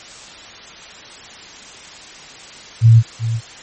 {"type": "tone with echo", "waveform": "sine", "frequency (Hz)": 113.9, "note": "A#2", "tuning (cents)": -40, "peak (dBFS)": -4, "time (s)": [2.81, 3.03], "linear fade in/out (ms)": 50, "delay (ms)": 380, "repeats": 1, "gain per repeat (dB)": -12, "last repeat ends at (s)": 3.41, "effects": ["white hiss -37 dBFS RMS until 3.62 s", "MP3 32 kbps"]}